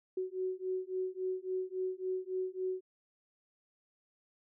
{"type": "beating tone pair", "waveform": "sine", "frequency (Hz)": [370.6, 374.2], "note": ["F#4", "F#4"], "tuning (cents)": [3, 20], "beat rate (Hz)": 3.6, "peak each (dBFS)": [-37, -37], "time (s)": [0.17, 2.81], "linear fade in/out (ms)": 5, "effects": []}